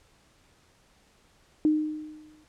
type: tone with exponential decay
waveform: sine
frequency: 306.9 Hz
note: D#4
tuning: 24 cents flat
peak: -17 dBFS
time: 1.65-2.44 s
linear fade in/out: 1 ms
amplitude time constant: 170 ms
effects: pink hiss -62 dBFS RMS until 2.48 s + low-pass 9000 Hz 12 dB/octave